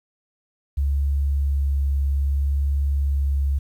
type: tone with vibrato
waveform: sine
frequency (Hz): 69.8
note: C#2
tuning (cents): +13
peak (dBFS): -18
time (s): 0.77-3.59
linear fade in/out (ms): 10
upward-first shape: sine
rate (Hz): 0.64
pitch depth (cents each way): 10
effects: 9-bit